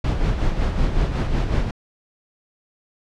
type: noise with tremolo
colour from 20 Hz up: brown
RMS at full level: -18 dBFS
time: 0.04-1.71 s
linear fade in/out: 5 ms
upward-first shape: sine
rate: 5.4 Hz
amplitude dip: 50%
effects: low-pass 5000 Hz 12 dB/octave